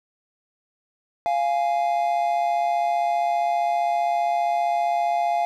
triangle tone pair together, 695.4 / 830.6 Hz, F5 / G#5, -8 / 0 cents, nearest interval minor third, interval 308 cents, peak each -19 / -23 dBFS, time 1.26-5.45 s, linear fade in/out 0 ms, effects none

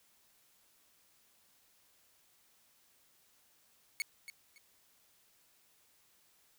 sawtooth tone with echo, 2213 Hz, C#7, 3 cents flat, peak -29 dBFS, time 4-4.02 s, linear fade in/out 0 ms, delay 280 ms, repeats 2, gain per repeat -12 dB, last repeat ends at 4.58 s, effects white hiss -69 dBFS RMS until 6.58 s

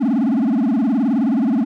triangle tone with vibrato, 246.5 Hz, B3, 3 cents flat, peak -12 dBFS, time 0-1.65 s, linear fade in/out 20 ms, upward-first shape sine, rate 19 Hz, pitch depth 280 cents each way, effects none

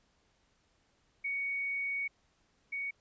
sine tone pair in turn, 2234 / 2234 Hz, C#7 / C#7, +13 / +13 cents, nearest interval unison, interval 0 cents, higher neither, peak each -32 / -34 dBFS, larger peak first, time 1.24-2.08 / 2.72-2.91 s, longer first, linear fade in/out 10 ms, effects pink hiss -72 dBFS RMS until 3 s + resampled to 16000 Hz

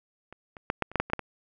clicks, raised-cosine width 0.5 ms, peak -29 / -28 / -10 / -10 / -28 / -10 / -10 / -25 / -7 / -19 dBFS, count 10, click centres 0.326 / 0.568 / 0.701 / 0.823 / 0.916 / 0.957 / 1 / 1.1 / 1.134 / 1.193 s, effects none

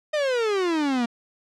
45% pulse exponential sweep, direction down, 622.3 to 230.5 Hz, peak -21 dBFS, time 0.13-1.06 s, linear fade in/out 10 ms, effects low-pass 5000 Hz 12 dB/octave

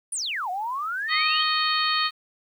sine exponential two-way sweep, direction down then up, 10280 to 708 to 3254 Hz, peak -26 dBFS, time 0.12-1.43 s, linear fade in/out 5 ms, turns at 0.5 s
harmonic tone, 622.3 Hz, D#5, in tune, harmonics 2 / 3 / 4 / 5 / 6 / 7, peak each -25 / -29 / -31 / -30 / -30 / -27 dBFS, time 1.08-2.11 s, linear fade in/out 50 ms
effects 9-bit

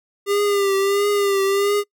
square tone with vibrato, 400.1 Hz, G4, 35 cents sharp, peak -17 dBFS, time 0.26-1.84 s, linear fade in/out 50 ms, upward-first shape triangle, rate 1.5 Hz, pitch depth 53 cents each way, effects noise-tail reverb RT60 0.1 s tail -25 dB re dry

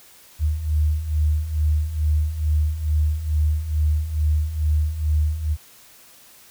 sine beating tone pair, 74.8 / 77.1 Hz, D2 / D#2, +32 / -15 cents, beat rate 2.3 Hz, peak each -24 / -19 dBFS, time 0.39-5.57 s, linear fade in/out 50 ms, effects white hiss -49 dBFS RMS until 6.5 s

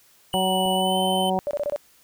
square tone with pitch glide, 2960 to 3056 Hz, F#7 to G7, 0 to -45 cents, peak -27 dBFS, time 0.33-1.3 s, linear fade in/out 5 ms, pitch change +55 cents, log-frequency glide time 0.74-0.97 s
harmonic tone, 187.6 Hz, F#3, 24 cents sharp, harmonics 1 / 2 / 3 / 4 / 5, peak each -26 / -29 / -27 / -24 / -30 dBFS, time 0.34-1.39 s, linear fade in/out 0 ms
click, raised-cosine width 2 ms, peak -25 dBFS, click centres 0.659 s
sine tone bursts, 582 Hz, D5, 16 cents flat, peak -22 dBFS, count 5, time 1.47-1.761 s, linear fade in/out 0 ms, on 39 ms, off 24 ms
effects white hiss -57 dBFS RMS until 2.03 s

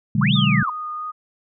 sine chord, G# half-diminished seventh, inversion first, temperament just, 124.59 / 149.51 / 186.89 / 207.7 Hz, B2 / D3 / F#3 / G#3, +16 / +31 / +18 / 0 cents, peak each -21 / -20 / -21 / -21 dBFS, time 0.15-0.63 s, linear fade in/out 5 ms
sine linear two-way sweep, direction up then down, 947 to 3729 to 947 Hz, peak -20 dBFS, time 0.21-0.7 s, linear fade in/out 5 ms, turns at 0.34 s
sine tone with vibrato, 1232 Hz, D#6, 17 cents flat, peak -26 dBFS, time 0.35-1.12 s, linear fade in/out 20 ms, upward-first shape sine, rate 3.1 Hz, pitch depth 9 cents each way
effects none

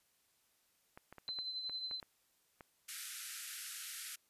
clicks, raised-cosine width 0.5 ms, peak -36 dBFS, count 9, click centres 0.975 / 1.126 / 1.183 / 1.289 / 1.388 / 1.696 / 1.912 / 2.028 / 2.608 s
sine tone with tremolo, 4059 Hz, B7, 47 cents sharp, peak -37 dBFS, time 1.28-2 s, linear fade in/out 0 ms, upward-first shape triangle, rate 11 Hz, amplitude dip 55%
white band-pass noise, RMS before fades -47 dBFS, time 2.88-4.16 s, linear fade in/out 10 ms, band 1300 to 13000 Hz, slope 96 dB/octave
effects white hiss -75 dBFS RMS until 4.29 s + resampled to 32000 Hz

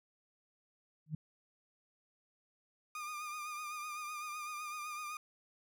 sine tone with exponential growth, 154.3 Hz, D#3, 14 cents flat, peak -32 dBFS, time 1.06-1.15 s, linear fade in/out 5 ms, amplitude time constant 18 ms
30% pulse tone with vibrato, 1214 Hz, D#6, 43 cents flat, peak -38 dBFS, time 2.95-5.17 s, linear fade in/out 2 ms, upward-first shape triangle, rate 7.9 Hz, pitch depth 48 cents each way
effects none

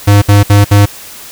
square tone bursts, 101.8 Hz, G#2, 34 cents flat, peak -3 dBFS, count 4, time 0.07-0.859 s, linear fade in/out 10 ms, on 150 ms, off 63 ms, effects white hiss -30 dBFS RMS until 1.31 s

